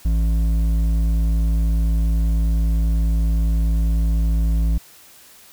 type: tone with hard clipping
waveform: sine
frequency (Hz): 55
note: A1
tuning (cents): 0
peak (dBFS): -17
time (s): 0.05-4.78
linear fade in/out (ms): 5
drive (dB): 8
effects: white hiss -47 dBFS RMS until 5.52 s